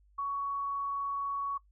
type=tone; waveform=sine; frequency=1119 Hz; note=C#6; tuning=16 cents sharp; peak=-31 dBFS; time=0.18-1.58 s; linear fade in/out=10 ms; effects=noise-tail reverb RT60 0.1 s tail -19 dB re dry + added 50 Hz sine -61 dBFS peak until 1.71 s